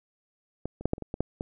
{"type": "clicks", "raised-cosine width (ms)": 2, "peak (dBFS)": [-18, -27, -10, -11, -28, -22, -19, -12, -18], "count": 9, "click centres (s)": [0.656, 0.81, 0.856, 0.934, 0.981, 1.023, 1.141, 1.206, 1.409], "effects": []}